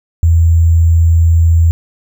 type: tone with sample-and-hold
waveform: sine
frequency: 82.9 Hz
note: E2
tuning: 10 cents sharp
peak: -5 dBFS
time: 0.23-1.71 s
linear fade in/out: 0 ms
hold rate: 7350 Hz
effects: none